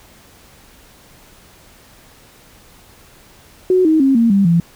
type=tone with pitch steps; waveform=sine; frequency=369 / 315.7 / 270.1 / 231.1 / 197.74 / 169.19 Hz; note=F#4 / D#4 / C#4 / A#3 / G3 / E3; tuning=-5 / +25 / -45 / -15 / +15 / +45 cents; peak=-9 dBFS; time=3.7-4.6 s; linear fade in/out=2 ms; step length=150 ms; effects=pink hiss -46 dBFS RMS until 4.75 s